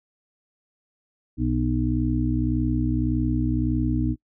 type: harmonic tone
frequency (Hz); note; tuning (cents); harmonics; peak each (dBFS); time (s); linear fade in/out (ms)
61.74; B1; 0; 1 / 2 / 4 / 5; -26 / -26 / -26 / -26; 1.37-4.16; 50
effects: noise-tail reverb RT60 0.1 s tail -23 dB re dry